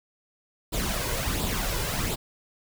pink noise with flanger, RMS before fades -28 dBFS, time 0.72-2.16 s, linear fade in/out 20 ms, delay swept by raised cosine 0.24 to 2.04 ms, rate 1.4 Hz, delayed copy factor +0.55, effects none

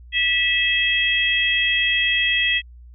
harmonic tone, 652 Hz, E5, 19 cents flat, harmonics 3 / 4 / 5, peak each -21 / -21 / -21 dBFS, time 0.12-2.62 s, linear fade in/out 50 ms, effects added 60 Hz sine -40 dBFS peak until 2.94 s

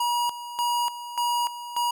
square tone with tremolo, 959 Hz, A#5, 49 cents sharp, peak -23 dBFS, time 0-1.91 s, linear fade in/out 5 ms, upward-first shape square, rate 1.7 Hz, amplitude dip 75%, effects none

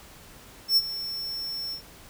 square tone with ADSR envelope, 5400 Hz, E8, 41 cents sharp, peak -16 dBFS, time 0.68-1.82 s, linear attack 88 ms, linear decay 41 ms, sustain -15 dB, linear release 97 ms, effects pink hiss -49 dBFS RMS until 2.09 s

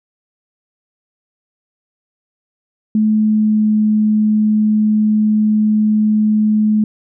sine tone with pitch glide, 215.5 to 213.8 Hz, A3 to A3, -36 to -49 cents, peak -10 dBFS, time 2.95-6.84 s, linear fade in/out 2 ms, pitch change -13 cents, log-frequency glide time 3.06-3.74 s, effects none

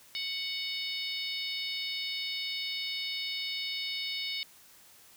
harmonic tone, 740 Hz, F#5, in tune, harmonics 3 / 4 / 5 / 6 / 7, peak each -39 / -40 / -37 / -40 / -42 dBFS, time 0.15-4.43 s, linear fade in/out 0 ms, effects white hiss -57 dBFS RMS until 5.16 s

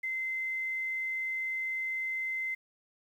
sine tone with quantisation, 2068 Hz, C7, 21 cents flat, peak -31 dBFS, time 0.03-2.55 s, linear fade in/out 10 ms, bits 10, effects none

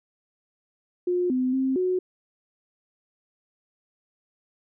sine tone with pitch steps, 357.4 / 255.4 / 264 / 367 Hz, F4 / C4 / C4 / F#4, +40 / -42 / +16 / -14 cents, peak -21 dBFS, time 1.07-1.99 s, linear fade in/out 5 ms, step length 230 ms, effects none

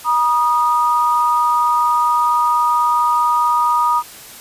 sine tone pair together, 958.4 / 1234 Hz, A#5 / D#6, +48 / -15 cents, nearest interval major third, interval 437 cents, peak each -15 dBFS, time 0.04-4.03 s, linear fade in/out 50 ms, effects white hiss -37 dBFS RMS until 4.4 s + resampled to 32000 Hz

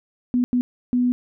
sine tone bursts at uneven times, 246.9 Hz, B3, in tune, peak -16 dBFS, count 3, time 0.34-0.44 / 0.53-0.61 / 0.93-1.12 s, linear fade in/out 0 ms, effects none

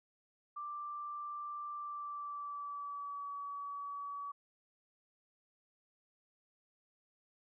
sine tone with pitch glide, 1178 to 1138.5 Hz, D6 to C#6, +5 to +46 cents, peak -40 dBFS, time 0.56-4.32 s, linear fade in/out 10 ms, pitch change -59 cents, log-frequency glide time 1.74-3.3 s, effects none

